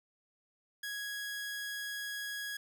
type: tone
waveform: sawtooth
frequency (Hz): 1661.2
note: G#6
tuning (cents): 0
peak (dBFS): -34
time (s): 0.83-2.57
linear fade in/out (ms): 5
effects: none